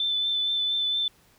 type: tone with vibrato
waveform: sine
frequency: 3525 Hz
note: A7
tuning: 2 cents sharp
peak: -23 dBFS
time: 0-1.08 s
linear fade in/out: 2 ms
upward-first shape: triangle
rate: 4.3 Hz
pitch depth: 21 cents each way
effects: pink hiss -60 dBFS RMS until 1.38 s